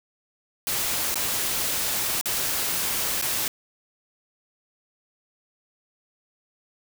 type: noise with dropouts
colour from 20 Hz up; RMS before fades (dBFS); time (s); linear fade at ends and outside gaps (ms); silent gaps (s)
white; -26; 0.67-3.48; 1; 1.143-1.156 / 2.212-2.257 / 3.214-3.223
effects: none